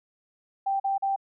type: tone bursts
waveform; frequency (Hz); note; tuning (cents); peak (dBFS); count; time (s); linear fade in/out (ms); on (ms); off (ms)
sine; 784; G5; 0; -23; 3; 0.66-1.162; 10; 140; 41
effects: none